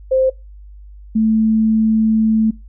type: tone pair in turn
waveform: sine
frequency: 523.3 / 220 Hz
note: C5 / A3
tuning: 0 / 0 cents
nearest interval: octave + minor third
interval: 1500 cents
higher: first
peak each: -11 dBFS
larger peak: neither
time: 0.11-0.3 / 1.15-2.51 s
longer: second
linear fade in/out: 10 ms
effects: noise-tail reverb RT60 0.2 s tail -20 dB re dry + added 50 Hz sine -35 dBFS peak until 2.68 s